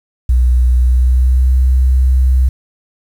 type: tone with pitch glide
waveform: sine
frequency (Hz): 61.74 to 64.36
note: B1 to C2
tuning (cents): 0 to -28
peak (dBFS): -7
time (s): 0.29-2.49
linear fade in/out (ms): 5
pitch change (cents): +72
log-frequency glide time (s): 0.78-1.55
effects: 7-bit